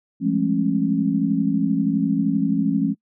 sine tone cluster, 171.4 / 201.9 / 214.4 / 272.5 Hz, F3 / G#3 / A3 / C#4, -32 / -49 / -45 / -29 cents, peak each -24 / -25 / -23 / -21 dBFS, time 0.2-2.95 s, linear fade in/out 50 ms, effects noise-tail reverb RT60 0.1 s tail -25 dB re dry

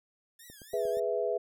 5% pulse tone with vibrato, 1760 Hz, A6, in tune, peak -40 dBFS, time 0.39-1 s, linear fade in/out 5 ms, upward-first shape triangle, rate 3.5 Hz, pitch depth 200 cents each way
click train, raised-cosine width 2 ms, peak -37 dBFS, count 5, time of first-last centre 0.5-0.971 s, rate 8.49 Hz
sine chord, E major, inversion first, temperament equal, 415.3 / 493.9 / 659.3 Hz, G#4 / B4 / E5, 0 / 0 / 0 cents, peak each -32 dBFS, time 0.73-1.38 s, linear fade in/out 10 ms
effects none

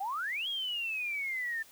sine exponential two-way sweep, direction up then down, 739 to 3322 to 1773 Hz, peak -32 dBFS, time 0-1.63 s, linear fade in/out 10 ms, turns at 0.48 s, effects white hiss -57 dBFS RMS until 1.71 s

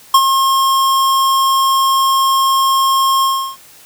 square tone with ADSR envelope, 1074 Hz, C6, 45 cents sharp, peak -4 dBFS, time 0.14-3.57 s, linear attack 5 ms, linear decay 58 ms, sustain -7 dB, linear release 340 ms, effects white hiss -42 dBFS RMS until 3.85 s

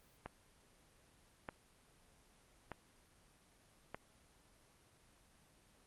click train, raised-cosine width 0.5 ms, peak -28 dBFS, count 4, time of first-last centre 0.26-3.946 s, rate 0.814 Hz, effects pink hiss -68 dBFS RMS until 5.86 s + Opus 24 kbps

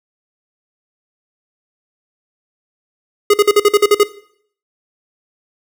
square tone bursts, 414.5 Hz, G#4, 3 cents flat, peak -7 dBFS, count 9, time 3.3-4.034 s, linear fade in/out 5 ms, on 38 ms, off 49 ms, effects noise-tail reverb RT60 0.6 s tail -17 dB re dry

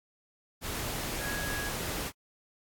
sine tone in noise, 1661.2 Hz, G#6, in tune, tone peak -36 dBFS, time 1.18-1.72 s, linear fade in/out 50 ms, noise pink, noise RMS -35 dBFS, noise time 0.61-2.12 s, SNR -4 dB, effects AAC 64 kbps

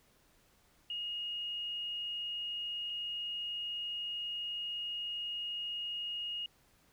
sine tone pair in turn, 2866 / 2866 Hz, F7 / F7, +44 / +44 cents, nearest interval unison, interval 0 cents, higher neither, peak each -36 / -36 dBFS, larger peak neither, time 0.9-2.9 / 2.9-6.46 s, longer second, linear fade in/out 2 ms, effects pink hiss -68 dBFS RMS until 6.92 s

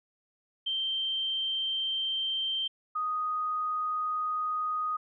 sine tone pair in turn, 3136 / 1244.5 Hz, G7 / D#6, 0 / 0 cents, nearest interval octave + major third, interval 1600 cents, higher first, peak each -28 dBFS, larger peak neither, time 0.66-2.68 / 2.95-4.97 s, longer neither, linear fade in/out 10 ms, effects none

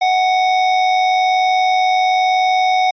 square tone with amplitude modulation, 742 Hz, F#5, 5 cents sharp, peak -11 dBFS, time 0.01-2.91 s, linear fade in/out 10 ms, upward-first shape sine, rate 101 Hz, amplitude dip 35%, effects resampled to 11025 Hz

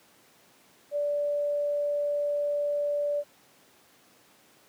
sine tone, 582 Hz, D5, 16 cents flat, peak -25 dBFS, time 0.91-3.24 s, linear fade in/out 50 ms, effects pink hiss -59 dBFS RMS until 4.68 s + high-pass 200 Hz 12 dB/octave

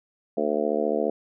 harmonic tone, 74.5 Hz, D2, 25 cents sharp, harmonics 3 / 4 / 5 / 6 / 7 / 8 / 9 / 10, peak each -31 / -31 / -31 / -27 / -28 / -37 / -29 / -41 dBFS, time 0.37-1.1 s, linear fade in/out 5 ms, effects none

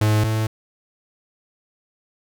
45% pulse tone pair in turn, 107 / 109.56 Hz, A2 / A2, -48 / -7 cents, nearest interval unison, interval 41 cents, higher second, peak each -15 / -19 dBFS, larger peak first, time 0.01-0.24 / 0.24-0.47 s, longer neither, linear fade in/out 5 ms, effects none

